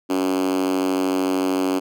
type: tone with high-pass filter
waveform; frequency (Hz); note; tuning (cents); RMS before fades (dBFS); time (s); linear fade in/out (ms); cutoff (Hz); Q
5% pulse; 93.3; F#2; +15; -21; 0.09-1.8; 20; 300; 6.9
effects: none